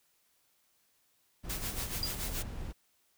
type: noise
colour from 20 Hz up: brown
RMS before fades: -40 dBFS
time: 1.43-2.73 s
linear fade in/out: 20 ms
type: noise with tremolo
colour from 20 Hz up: white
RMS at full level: -37 dBFS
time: 1.49-2.43 s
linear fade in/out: 10 ms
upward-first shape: sine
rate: 7 Hz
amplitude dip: 65%
type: tone with exponential decay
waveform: sine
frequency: 4837 Hz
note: D#8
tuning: 50 cents flat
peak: -27 dBFS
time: 2.03-2.15 s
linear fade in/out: 1 ms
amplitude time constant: 25 ms
effects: white hiss -72 dBFS RMS until 3.17 s